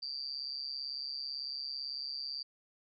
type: tone with amplitude modulation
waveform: sine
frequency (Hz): 4699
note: D8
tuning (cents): 0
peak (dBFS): -33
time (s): 0.02-2.43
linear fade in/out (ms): 10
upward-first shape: sine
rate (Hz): 138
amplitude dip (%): 100
effects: none